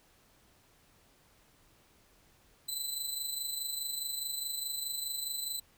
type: tone with amplitude modulation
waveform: 15% pulse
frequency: 4014 Hz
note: B7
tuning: 27 cents sharp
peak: -26 dBFS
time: 2.68-5.6 s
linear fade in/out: 10 ms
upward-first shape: sine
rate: 24.8 Hz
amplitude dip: 50%
effects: pink hiss -65 dBFS RMS until 5.77 s